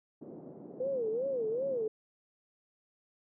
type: band-pass noise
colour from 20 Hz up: white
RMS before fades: -48 dBFS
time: 0.21-1.88 s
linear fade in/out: 10 ms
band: 160 to 490 Hz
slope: 24 dB/octave
type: tone with vibrato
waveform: sine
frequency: 489.4 Hz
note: B4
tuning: 16 cents flat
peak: -30 dBFS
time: 0.8-1.88 s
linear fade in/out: 5 ms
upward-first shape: sine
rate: 2.6 Hz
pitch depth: 210 cents each way
effects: none